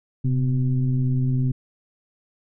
sine tone with frequency modulation, 130.81 Hz, C3, in tune, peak -18 dBFS, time 0.24-1.52 s, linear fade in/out 10 ms, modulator 122 Hz, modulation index 0.71, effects none

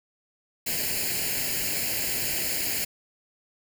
white noise with comb filter, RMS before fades -28 dBFS, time 0.66-2.85 s, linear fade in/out 10 ms, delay 0.42 ms, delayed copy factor +0.8, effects none

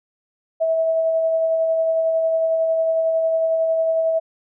sine tone with tremolo, 650 Hz, E5, 24 cents flat, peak -15 dBFS, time 0.6-4.2 s, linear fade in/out 20 ms, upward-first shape sine, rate 11 Hz, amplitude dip 25%, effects none

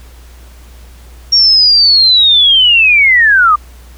sine linear sweep, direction down, 5588 to 1174.7 Hz, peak -4 dBFS, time 1.32-3.56 s, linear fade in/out 10 ms, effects added 60 Hz sine -33 dBFS peak until 3.97 s + pink hiss -43 dBFS RMS until 3.97 s

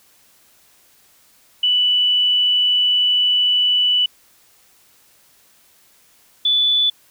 sine tone pair in turn, 2969 / 3473 Hz, F#7 / A7, +5 / -23 cents, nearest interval minor third, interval 272 cents, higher second, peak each -13 dBFS, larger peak neither, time 1.63-4.06 / 6.45-6.9 s, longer first, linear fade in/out 5 ms, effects white hiss -54 dBFS RMS until 7.1 s

